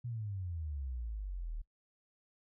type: exponential sweep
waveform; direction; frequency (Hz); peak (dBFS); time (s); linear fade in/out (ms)
sine; down; 124 to 36.91; -37; 0.04-1.62; 10
effects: noise-tail reverb RT60 0.1 s tail -21 dB re dry